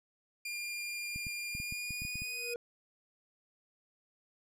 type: tone with pitch glide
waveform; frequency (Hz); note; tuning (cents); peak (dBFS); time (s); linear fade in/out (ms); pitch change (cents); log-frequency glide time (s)
sawtooth; 2404 to 2489; D7 to D#7; +40 to 0; -34; 0.45-2.54; 5; +60; 1.5-2.36
type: clicks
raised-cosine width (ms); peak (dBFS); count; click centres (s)
5; -32; 10; 1.16 / 1.268 / 1.551 / 1.601 / 1.724 / 1.907 / 2.02 / 2.051 / 2.156 / 2.22
type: tone with exponential growth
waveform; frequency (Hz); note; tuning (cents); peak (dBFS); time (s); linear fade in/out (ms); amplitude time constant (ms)
triangle; 477.1; A#4; +40; -32; 2.18-2.56; 1; 81
effects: resampled to 32000 Hz